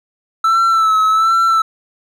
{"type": "tone with vibrato", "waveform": "triangle", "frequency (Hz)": 1318.5, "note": "E6", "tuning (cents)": 0, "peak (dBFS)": -8, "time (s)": [0.44, 1.62], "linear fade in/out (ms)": 5, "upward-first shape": "sine", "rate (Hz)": 1.3, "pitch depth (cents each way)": 42, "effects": []}